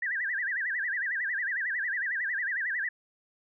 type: tone with vibrato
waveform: sine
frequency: 1769 Hz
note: A6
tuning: 9 cents sharp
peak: -28 dBFS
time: 0.02-2.89 s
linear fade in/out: 5 ms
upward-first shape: sine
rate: 11 Hz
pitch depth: 210 cents each way
effects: none